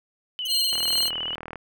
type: tone with vibrato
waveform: sine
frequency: 2960 Hz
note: F#7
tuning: in tune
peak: -27 dBFS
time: 0.39-1.35 s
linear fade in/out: 0 ms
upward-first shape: square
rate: 16 Hz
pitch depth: 34 cents each way
type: tone bursts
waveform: 10% pulse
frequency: 3136 Hz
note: G7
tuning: in tune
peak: -24 dBFS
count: 14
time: 0.45-1.086 s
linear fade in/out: 5 ms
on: 25 ms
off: 22 ms
type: tone with tremolo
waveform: 40% pulse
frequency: 4186 Hz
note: C8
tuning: in tune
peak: -19 dBFS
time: 0.47-1.11 s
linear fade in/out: 50 ms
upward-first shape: triangle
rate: 2.4 Hz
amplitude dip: 50%
type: click train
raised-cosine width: 0.5 ms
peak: -20 dBFS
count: 34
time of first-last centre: 0.73-1.557 s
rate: 39.9 Hz
effects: none